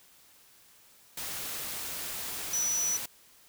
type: tone in noise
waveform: sine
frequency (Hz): 5920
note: F#8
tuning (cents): 0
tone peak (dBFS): -27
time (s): 2.53-2.97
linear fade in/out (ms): 5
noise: white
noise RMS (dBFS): -37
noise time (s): 1.17-3.06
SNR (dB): +7
effects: white hiss -59 dBFS RMS until 3.48 s